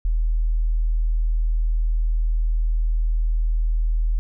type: tone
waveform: sine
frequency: 40 Hz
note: D#1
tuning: 49 cents sharp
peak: -17 dBFS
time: 0.05-4.19 s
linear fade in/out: 0 ms
effects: none